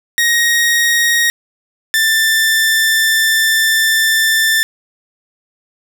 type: tone pair in turn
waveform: sawtooth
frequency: 1877 / 1775 Hz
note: A#6 / A6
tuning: +11 / +15 cents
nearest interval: minor second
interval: 96 cents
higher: first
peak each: -7 dBFS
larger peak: neither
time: 0.18-1.3 / 1.94-4.63 s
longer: second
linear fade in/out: 0 ms
effects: none

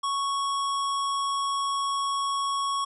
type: tone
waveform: square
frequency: 1108.7 Hz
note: C#6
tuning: in tune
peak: -26 dBFS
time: 0.03-2.85 s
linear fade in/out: 10 ms
effects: resampled to 24000 Hz

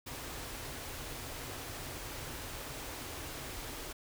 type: band-stop noise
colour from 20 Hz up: pink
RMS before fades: -43 dBFS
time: 0.06-3.93 s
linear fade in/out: 10 ms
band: 160 to 230 Hz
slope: 96 dB/octave
effects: none

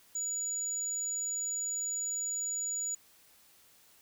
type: tone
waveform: sine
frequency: 6900 Hz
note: A8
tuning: 35 cents flat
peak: -32 dBFS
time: 0.15-2.95 s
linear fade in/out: 5 ms
effects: white hiss -62 dBFS RMS until 4.01 s

